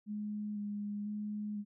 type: tone with vibrato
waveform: sine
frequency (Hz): 207.7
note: G#3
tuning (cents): 0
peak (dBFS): -36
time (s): 0.06-1.65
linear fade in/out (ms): 50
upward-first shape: square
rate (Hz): 1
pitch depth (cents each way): 15
effects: none